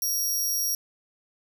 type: tone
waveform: 20% pulse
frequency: 5650 Hz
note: F8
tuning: 19 cents sharp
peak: -19 dBFS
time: 0.02-0.75 s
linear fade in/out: 2 ms
effects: none